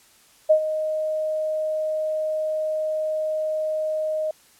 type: tone with ADSR envelope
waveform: sine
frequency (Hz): 622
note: D#5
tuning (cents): -1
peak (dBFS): -10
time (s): 0.49-4.31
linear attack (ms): 17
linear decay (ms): 85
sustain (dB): -12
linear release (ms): 4
effects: white hiss -55 dBFS RMS until 4.59 s + low-pass 12000 Hz 12 dB/octave